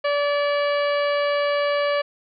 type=harmonic tone with a mistuned harmonic; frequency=577 Hz; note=D5; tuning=31 cents flat; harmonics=1 / 2 / 3 / 4 / 5 / 6 / 7 / 8; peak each=-20 / -27 / -30 / -32 / -34 / -42 / -41 / -39 dBFS; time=0.04-2.02 s; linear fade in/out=10 ms; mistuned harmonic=6; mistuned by=-59 cents; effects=none